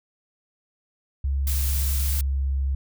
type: tone with pitch glide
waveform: sine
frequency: 68.6 to 67.81 Hz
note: C#2 to C#2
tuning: -17 to -38 cents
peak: -21 dBFS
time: 1.24-2.75 s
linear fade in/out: 5 ms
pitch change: -21 cents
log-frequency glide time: 1.97-2.45 s
type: noise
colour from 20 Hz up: blue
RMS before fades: -30 dBFS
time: 1.47-2.21 s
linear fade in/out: 2 ms
effects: none